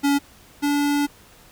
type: tone pair in turn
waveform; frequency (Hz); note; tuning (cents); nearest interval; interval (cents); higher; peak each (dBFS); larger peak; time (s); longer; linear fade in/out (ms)
square; 282.8 / 288.4; C#4 / D4; +35 / -31; unison; 34; second; -17 / -19; first; 0.03-0.19 / 0.62-1.07; second; 20
effects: pink hiss -50 dBFS RMS until 1.51 s